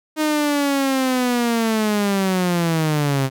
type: linear sweep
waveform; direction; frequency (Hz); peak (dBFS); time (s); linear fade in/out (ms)
sawtooth; down; 311.1 to 130.81; -13; 0.16-3.3; 50
effects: none